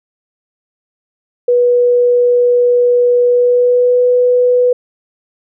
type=tone with pitch glide; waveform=sine; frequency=487.8 to 494.3 Hz; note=B4 to B4; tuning=-21 to +1 cents; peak=-7 dBFS; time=1.48-4.73 s; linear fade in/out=5 ms; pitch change=+22 cents; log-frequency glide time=3.24-4.01 s; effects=none